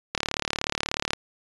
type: click train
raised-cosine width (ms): 0.2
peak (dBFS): -7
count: 37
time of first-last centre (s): 0.15-1.134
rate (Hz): 36.6
effects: resampled to 22050 Hz